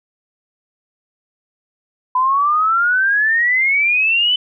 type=exponential sweep; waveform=sine; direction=up; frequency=1000 to 3038 Hz; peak=-12 dBFS; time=2.15-4.36 s; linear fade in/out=5 ms; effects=none